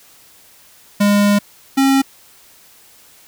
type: tone pair in turn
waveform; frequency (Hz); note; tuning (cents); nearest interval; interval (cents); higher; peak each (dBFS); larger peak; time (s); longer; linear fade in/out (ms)
square; 204.1 / 270.8; G#3 / C#4; -30 / -40; perfect fourth; 490; second; -11; neither; 1-1.39 / 1.77-2.02; first; 10
effects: white hiss -47 dBFS RMS until 3.27 s